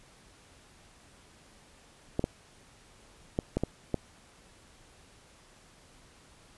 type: clicks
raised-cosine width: 2 ms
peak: -14 dBFS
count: 6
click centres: 2.194 / 2.241 / 3.389 / 3.57 / 3.636 / 3.943 s
effects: pink hiss -58 dBFS RMS until 6.57 s + resampled to 24000 Hz

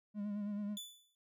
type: tone with vibrato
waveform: triangle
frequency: 205.9 Hz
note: G#3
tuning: 15 cents flat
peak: -35 dBFS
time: 0.14-0.78 s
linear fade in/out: 50 ms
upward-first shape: sine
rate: 9.2 Hz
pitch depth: 37 cents each way
type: tone with exponential decay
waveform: sawtooth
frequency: 3477 Hz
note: A7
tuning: 21 cents flat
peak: -37 dBFS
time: 0.77-1.15 s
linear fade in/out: 1 ms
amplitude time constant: 82 ms
effects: none

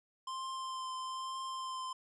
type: tone with vibrato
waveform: square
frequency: 1045 Hz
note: C6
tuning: 2 cents flat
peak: -39 dBFS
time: 0.27-1.93 s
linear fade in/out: 5 ms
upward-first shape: triangle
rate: 1.1 Hz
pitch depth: 16 cents each way
effects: resampled to 22050 Hz

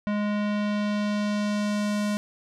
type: tone with low-pass filter sweep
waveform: square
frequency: 207.7 Hz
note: G#3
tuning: in tune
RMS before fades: -26 dBFS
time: 0.07-2.17 s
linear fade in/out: 0 ms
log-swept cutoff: 2300 to 9900 Hz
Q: 0.92
effects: none

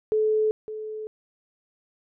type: tone pair in turn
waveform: sine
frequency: 432.1 / 432.1 Hz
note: A4 / A4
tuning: -31 / -31 cents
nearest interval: unison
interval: 0 cents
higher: neither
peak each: -19 / -31 dBFS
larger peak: first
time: 0.12-0.51 / 0.68-1.07 s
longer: neither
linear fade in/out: 0 ms
effects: none

